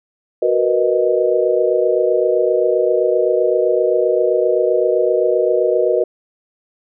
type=chord; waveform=sine; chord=B major seventh; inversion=second; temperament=equal; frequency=370 / 466.2 / 493.9 / 622.3 Hz; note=F#4 / A#4 / B4 / D#5; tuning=0 / 0 / 0 / 0 cents; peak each=-18 dBFS; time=0.42-6.04 s; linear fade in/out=5 ms; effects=none